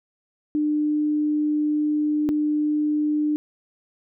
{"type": "tone pair in turn", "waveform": "sine", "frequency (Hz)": [300.2, 300.2], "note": ["D4", "D4"], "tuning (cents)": [38, 38], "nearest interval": "unison", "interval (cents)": 0, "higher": "neither", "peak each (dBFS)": -19, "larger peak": "neither", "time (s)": [[0.55, 2.29], [2.29, 3.36]], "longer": "first", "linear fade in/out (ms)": 0, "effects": []}